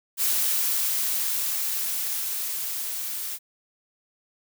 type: noise with level ramp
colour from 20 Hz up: blue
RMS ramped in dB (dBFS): -23 to -32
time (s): 0.17-3.39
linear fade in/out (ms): 50
effects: none